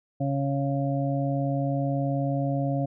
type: harmonic tone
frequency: 138.59 Hz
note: C#3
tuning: in tune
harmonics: 1 / 2 / 4 / 5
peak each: -26 / -29 / -32 / -33 dBFS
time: 0.2-2.86 s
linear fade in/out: 10 ms
effects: none

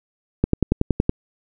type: click train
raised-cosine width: 3 ms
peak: -3 dBFS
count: 8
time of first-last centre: 0.44-1.094 s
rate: 10.7 Hz
effects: none

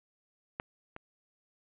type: clicks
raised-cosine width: 0.5 ms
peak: -19 / -27 dBFS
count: 2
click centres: 0.599 / 0.964 s
effects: resampled to 8000 Hz + 10-bit

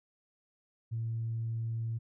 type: tone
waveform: sine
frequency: 114 Hz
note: A#2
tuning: 38 cents flat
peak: -31 dBFS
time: 0.91-1.99 s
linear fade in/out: 20 ms
effects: tanh soft clip ceiling -27 dBFS

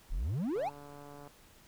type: exponential sweep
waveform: triangle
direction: up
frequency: 30.38 to 932.3 Hz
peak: -29 dBFS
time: 0.1-0.7 s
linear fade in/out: 20 ms
type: click train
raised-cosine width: 1 ms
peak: -37 dBFS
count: 104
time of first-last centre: 0.56-1.275 s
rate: 144 Hz
effects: pink hiss -60 dBFS RMS until 1.67 s

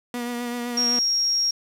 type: tone with vibrato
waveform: sawtooth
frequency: 241.1 Hz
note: B3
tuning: 41 cents flat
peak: -23 dBFS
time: 0.14-0.99 s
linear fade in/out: 2 ms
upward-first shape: triangle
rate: 7.8 Hz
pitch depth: 28 cents each way
type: tone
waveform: sine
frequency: 5588 Hz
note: F8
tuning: in tune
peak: -19 dBFS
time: 0.77-1.51 s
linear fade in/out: 5 ms
effects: resampled to 32000 Hz + 7-bit

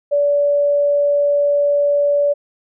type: tone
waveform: sine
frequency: 576 Hz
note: D5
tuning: 34 cents flat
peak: -12 dBFS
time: 0.11-2.34 s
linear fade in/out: 20 ms
effects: none

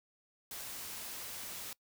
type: noise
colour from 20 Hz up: white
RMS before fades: -44 dBFS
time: 0.51-1.73 s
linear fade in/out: 2 ms
effects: noise-tail reverb RT60 0.1 s tail -23 dB re dry

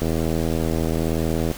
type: click train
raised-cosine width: 2 ms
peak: -10 dBFS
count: 122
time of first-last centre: 0.02-1.514 s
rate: 81 Hz
effects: pink hiss -36 dBFS RMS until 1.57 s

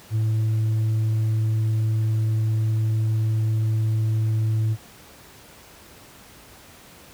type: tone with tanh clipping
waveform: triangle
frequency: 110 Hz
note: A2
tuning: in tune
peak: -19 dBFS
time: 0.1-4.77 s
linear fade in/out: 50 ms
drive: 7 dB
effects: pink hiss -47 dBFS RMS until 7.13 s + high-pass 60 Hz 12 dB/octave

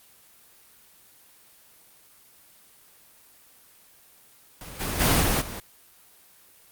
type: noise with level steps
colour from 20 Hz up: pink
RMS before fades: -40 / -29 / -20 / -23 / -36 dBFS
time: 4.61-5.6 s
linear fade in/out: 0 ms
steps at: 4.79 / 4.99 / 5.2 / 5.4 s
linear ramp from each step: 20 ms
effects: white hiss -55 dBFS RMS until 6.71 s + Opus 24 kbps

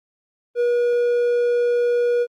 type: tone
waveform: triangle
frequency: 481.5 Hz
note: B4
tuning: 44 cents flat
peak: -14 dBFS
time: 0.55-2.27 s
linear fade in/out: 50 ms
effects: Opus 32 kbps

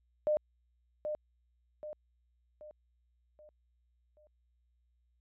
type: tone with echo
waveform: sine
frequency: 605 Hz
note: D#5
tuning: 49 cents flat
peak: -26 dBFS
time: 0.27-0.37 s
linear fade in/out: 0 ms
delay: 780 ms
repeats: 5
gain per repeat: -7 dB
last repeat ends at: 4.27 s
effects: added 60 Hz sine -70 dBFS peak until 5.2 s

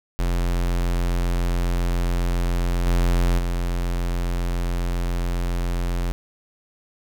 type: tone with level steps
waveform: square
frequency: 43.65 Hz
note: F1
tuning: in tune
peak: -20 / -17 / -22 dBFS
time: 0.19-6.12 s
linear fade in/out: 0 ms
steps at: 2.86 / 3.38 s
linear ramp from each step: 10 ms
effects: none

